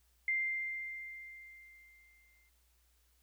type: tone with exponential decay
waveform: sine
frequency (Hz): 2095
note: C7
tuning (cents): +2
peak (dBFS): -29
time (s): 0.28-2.49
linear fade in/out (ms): 2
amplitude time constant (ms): 480
effects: added 60 Hz sine -70 dBFS peak until 3.22 s + white hiss -74 dBFS RMS until 3.22 s